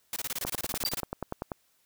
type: noise bursts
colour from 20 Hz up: white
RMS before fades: -33 dBFS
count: 16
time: 0.13-1.002 s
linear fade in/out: 2 ms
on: 32 ms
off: 24 ms
type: click train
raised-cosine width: 1 ms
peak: -18 dBFS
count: 12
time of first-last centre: 0.45-1.518 s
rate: 10.3 Hz
type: tone with exponential decay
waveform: square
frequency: 4699 Hz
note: D8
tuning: in tune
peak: -24 dBFS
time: 0.85-0.96 s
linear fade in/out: 2 ms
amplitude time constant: 23 ms
effects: white hiss -69 dBFS RMS until 1.85 s